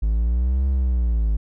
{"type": "linear two-way sweep", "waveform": "triangle", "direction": "up then down", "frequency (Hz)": [51.91, 67.5, 51.91], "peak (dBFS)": -15, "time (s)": [0.02, 1.37], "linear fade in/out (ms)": 10, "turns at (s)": 0.67, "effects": []}